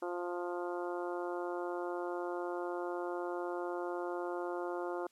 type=harmonic tone; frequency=176 Hz; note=F3; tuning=14 cents sharp; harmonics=2 / 3 / 4 / 5 / 6 / 7 / 8; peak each=-38 / -42 / -44 / -46 / -48 / -49 / -50 dBFS; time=0.02-5.07 s; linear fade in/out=5 ms; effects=white hiss -71 dBFS RMS until 5.11 s + low-pass 11000 Hz 12 dB/octave